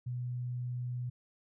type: tone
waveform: sine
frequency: 123.47 Hz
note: B2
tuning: in tune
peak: -34 dBFS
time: 0.06-1.1 s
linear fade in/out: 10 ms
effects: none